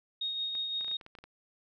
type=tone with tremolo; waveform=sine; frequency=3728 Hz; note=A#7; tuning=1 cent flat; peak=-30 dBFS; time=0.21-0.97 s; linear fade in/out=5 ms; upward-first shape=triangle; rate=5.8 Hz; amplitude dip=40%
type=clicks; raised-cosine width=0.3 ms; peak=-33 dBFS; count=10; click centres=0.552 / 0.81 / 0.846 / 0.881 / 0.914 / 1.012 / 1.064 / 1.152 / 1.187 / 1.24 s
effects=none